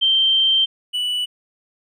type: tone pair in turn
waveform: sine / triangle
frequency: 3136 / 2960 Hz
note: G7 / F#7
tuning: 0 / 0 cents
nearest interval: minor second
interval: 100 cents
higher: first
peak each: -13 / -18 dBFS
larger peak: first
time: 0.01-0.66 / 0.93-1.26 s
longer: first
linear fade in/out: 20 ms
effects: none